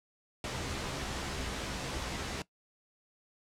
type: noise with comb filter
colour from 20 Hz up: pink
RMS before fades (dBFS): -37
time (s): 0.44-2.42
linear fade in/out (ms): 2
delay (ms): 15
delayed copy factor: +0.55
effects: noise-tail reverb RT60 0.1 s tail -19 dB re dry + low-pass 7000 Hz 12 dB/octave